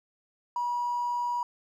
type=tone with hard clipping; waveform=triangle; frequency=966 Hz; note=B5; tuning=39 cents flat; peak=-27 dBFS; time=0.56-1.43 s; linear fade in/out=2 ms; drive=3 dB; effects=none